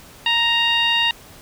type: tone with low-pass filter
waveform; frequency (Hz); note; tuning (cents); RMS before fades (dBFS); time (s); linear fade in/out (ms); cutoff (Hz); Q
15% pulse; 932.3; A#5; 0; -18; 0.26-1.11; 2; 3300; 4.9
effects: pink hiss -44 dBFS RMS until 1.41 s